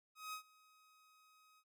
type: tone with ADSR envelope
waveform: sawtooth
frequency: 1263 Hz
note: D#6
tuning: 26 cents sharp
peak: -39 dBFS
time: 0.15-1.64 s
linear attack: 180 ms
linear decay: 95 ms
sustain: -24 dB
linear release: 58 ms
effects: none